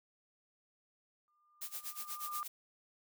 sine tone with exponential growth, 1202 Hz, D6, 40 cents sharp, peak -36 dBFS, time 1.28-2.43 s, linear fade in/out 0 ms, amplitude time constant 250 ms
blue noise with tremolo, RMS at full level -41 dBFS, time 1.61-2.48 s, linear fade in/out 10 ms, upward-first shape sine, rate 8.3 Hz, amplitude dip 90%
effects none

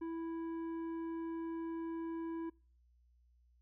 sine tone with tanh clipping, 329.6 Hz, E4, in tune, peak -40 dBFS, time 0.01-2.5 s, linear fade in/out 10 ms, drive 9 dB, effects noise-tail reverb RT60 0.4 s tail -26 dB re dry + added 60 Hz sine -66 dBFS peak until 3.61 s

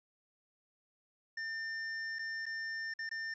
square tone with dropouts, 1800 Hz, A6, 39 cents sharp, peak -38 dBFS, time 1.37-3.34 s, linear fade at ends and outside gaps 5 ms, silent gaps 2.187-2.191 / 2.457-2.463 / 2.939-2.989 / 3.092-3.112 s, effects resampled to 16000 Hz + 11-bit

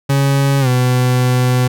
40% pulse tone with pitch glide, 138.59 to 125.63 Hz, C#3 to B2, 0 to +30 cents, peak -10 dBFS, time 0.09-1.68 s, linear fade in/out 10 ms, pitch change -170 cents, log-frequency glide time 0.6-0.68 s, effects none

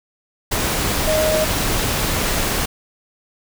sine tone in noise, 623 Hz, D#5, 2 cents sharp, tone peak -16 dBFS, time 1.07-1.45 s, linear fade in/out 10 ms, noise pink, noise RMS -20 dBFS, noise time 0.51-2.66 s, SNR +1 dB, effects none

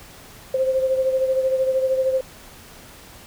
sine beating tone pair, 523 / 536 Hz, C5 / C5, -1 / +42 cents, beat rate 13 Hz, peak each -18 / -26 dBFS, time 0.54-2.21 s, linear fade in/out 5 ms, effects pink hiss -44 dBFS RMS until 3.26 s

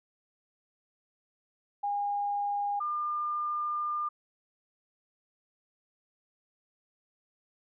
sine tone pair in turn, 814 / 1202.3 Hz, G#5 / D6, -35 / +40 cents, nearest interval perfect fifth, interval 675 cents, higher second, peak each -28 / -29 dBFS, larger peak first, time 1.83-2.8 / 2.8-4.09 s, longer second, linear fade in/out 10 ms, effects none

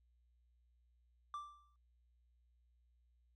triangle tone with exponential decay, 1174.7 Hz, D6, in tune, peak -38 dBFS, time 1.34-1.76 s, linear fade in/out 1 ms, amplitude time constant 90 ms, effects added 60 Hz sine -70 dBFS peak until 3.35 s + resampled to 24000 Hz

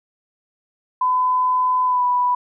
sine tone with pitch glide, 1009 to 987.1 Hz, B5 to B5, +37 to -1 cents, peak -15 dBFS, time 1.01-2.35 s, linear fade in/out 5 ms, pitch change -38 cents, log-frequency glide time 1.85-2.04 s, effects none

